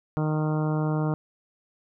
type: harmonic tone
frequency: 154.1 Hz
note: D#3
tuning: 16 cents flat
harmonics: 1 / 2 / 3 / 4 / 5 / 6 / 7 / 8 / 9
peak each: -24 / -30 / -34 / -36 / -38 / -40 / -41 / -42 / -43 dBFS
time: 0.17-1.14 s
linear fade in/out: 0 ms
effects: none